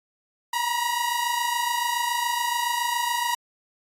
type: tone pair together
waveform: sawtooth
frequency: 944.9 / 972 Hz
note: A#5 / B5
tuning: +23 / -28 cents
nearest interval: unison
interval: 49 cents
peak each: -22 / -23 dBFS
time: 0.53-3.35 s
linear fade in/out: 5 ms
effects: AAC 48 kbps